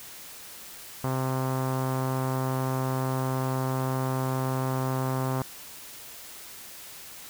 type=tone with low-pass filter; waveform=sawtooth; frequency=130.81 Hz; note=C3; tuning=in tune; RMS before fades=-28 dBFS; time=1.04-5.42 s; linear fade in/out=0 ms; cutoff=1100 Hz; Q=2.1; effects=white hiss -44 dBFS RMS until 7.29 s